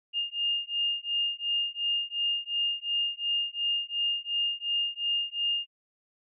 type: beating tone pair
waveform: sine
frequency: 2822 / 2824.8 Hz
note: F7 / F7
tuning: +17 / +19 cents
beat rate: 2.8 Hz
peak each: -30 dBFS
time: 0.13-5.67 s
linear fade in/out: 50 ms
effects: none